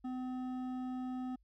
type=tone with hard clipping; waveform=sine; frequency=254.7 Hz; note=C4; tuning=46 cents flat; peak=-39 dBFS; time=0.04-1.36 s; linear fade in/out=10 ms; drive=9 dB; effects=added 50 Hz sine -66 dBFS peak until 1.43 s